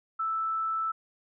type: tone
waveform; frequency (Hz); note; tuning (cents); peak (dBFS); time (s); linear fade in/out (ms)
sine; 1318.5; E6; 0; -27; 0.19-0.92; 10
effects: none